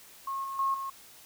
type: tone with level steps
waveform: sine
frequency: 1084 Hz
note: C#6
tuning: 39 cents flat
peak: -31 / -34 / -25 / -33 dBFS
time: 0.27-0.9 s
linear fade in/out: 5 ms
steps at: 0.44 / 0.59 / 0.74 s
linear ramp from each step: 2 ms
effects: white hiss -53 dBFS RMS until 1.25 s